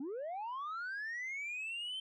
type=linear sweep; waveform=sine; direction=up; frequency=250.9 to 3119 Hz; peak=-36 dBFS; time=0-2 s; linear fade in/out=5 ms; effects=tanh soft clip ceiling -37 dBFS